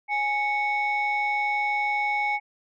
sine tone pair together, 830.4 / 2217 Hz, G#5 / C#7, 0 / 0 cents, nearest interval octave + perfect fourth, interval 1700 cents, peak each -24 dBFS, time 0.08-2.4 s, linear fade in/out 50 ms, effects tanh soft clip ceiling -18 dBFS

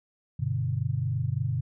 sine chord, G major, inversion none, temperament equal, 98 / 123.47 / 146.83 Hz, G2 / B2 / D3, 0 / 0 / 0 cents, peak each -31 / -28 / -31 dBFS, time 0.39-1.61 s, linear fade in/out 10 ms, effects none

